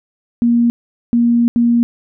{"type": "tone bursts at uneven times", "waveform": "sine", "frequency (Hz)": 236.4, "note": "A#3", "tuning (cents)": 24, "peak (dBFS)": -9, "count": 3, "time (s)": [[0.42, 0.7], [1.13, 1.48], [1.56, 1.83]], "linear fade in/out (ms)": 0, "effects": []}